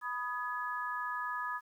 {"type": "chord", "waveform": "sine", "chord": "G# minor", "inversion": "first", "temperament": "equal with one note detuned", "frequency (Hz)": [987.8, 1244.5, 1691.2], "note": ["B5", "D#6", "G#6"], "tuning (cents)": [0, 0, 31], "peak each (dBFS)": [-39, -38, -39], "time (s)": [0.01, 1.61], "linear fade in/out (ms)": 50, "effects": ["11-bit"]}